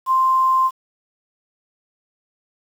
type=tone with quantisation; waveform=sine; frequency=1046.5 Hz; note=C6; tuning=in tune; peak=-13 dBFS; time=0.06-0.71 s; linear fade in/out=50 ms; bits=7; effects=none